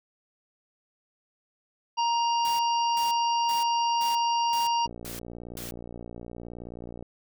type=harmonic tone; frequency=937 Hz; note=A#5; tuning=9 cents sharp; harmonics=1 / 3 / 5 / 6; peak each=-23 / -33 / -37 / -39 dBFS; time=1.97-4.87 s; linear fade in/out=20 ms
type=noise bursts; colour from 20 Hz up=white; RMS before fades=-40 dBFS; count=7; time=2.45-5.71 s; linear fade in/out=0 ms; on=140 ms; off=380 ms
type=click train; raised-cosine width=2 ms; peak=-27 dBFS; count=129; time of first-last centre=4.86-7.026 s; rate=59.1 Hz
effects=none

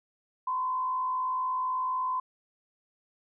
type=tone with frequency modulation; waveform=sine; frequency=1023 Hz; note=C6; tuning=39 cents flat; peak=-27 dBFS; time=0.47-2.2 s; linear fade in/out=5 ms; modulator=58 Hz; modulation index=0.42; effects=none

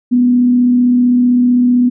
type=tone with frequency modulation; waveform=sine; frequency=246.2 Hz; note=B3; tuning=5 cents flat; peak=-7 dBFS; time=0.11-1.9 s; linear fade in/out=20 ms; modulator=35.6 Hz; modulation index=0.2; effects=none

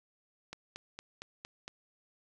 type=click train; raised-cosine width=0.2 ms; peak=-25 dBFS; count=6; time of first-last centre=0.53-1.679 s; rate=4.35 Hz; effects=none

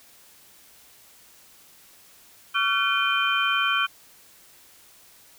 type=tone cluster; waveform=sine; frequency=1136 / 1377 / 1516 / 2427 / 3096 Hz; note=C#6 / F6 / F#6 / D#7 / G7; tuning=+42 / -25 / +42 / -44 / -22 cents; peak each=-27 / -26 / -27 / -27 / -27 dBFS; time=2.54-3.87 s; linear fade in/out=20 ms; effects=white hiss -53 dBFS RMS until 5.38 s

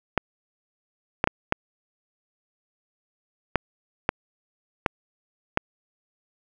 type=clicks; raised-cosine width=0.5 ms; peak=-4 dBFS; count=8; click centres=0.177 / 1.241 / 1.274 / 1.524 / 3.557 / 4.091 / 4.862 / 5.574 s; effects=none

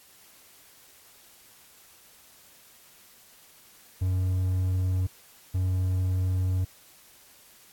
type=tone bursts at uneven times; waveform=triangle; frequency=92.4 Hz; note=F#2; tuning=2 cents flat; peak=-21 dBFS; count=2; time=4.01-5.07 / 5.54-6.65 s; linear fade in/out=10 ms; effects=white hiss -55 dBFS RMS until 7.72 s + AAC 64 kbps

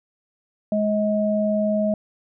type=tone pair together; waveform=sine; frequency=210 / 633.1 Hz; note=G#3 / D#5; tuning=+19 / +30 cents; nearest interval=octave + perfect fifth; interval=1911 cents; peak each=-21 dBFS; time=0.72-1.94 s; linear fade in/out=2 ms; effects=none

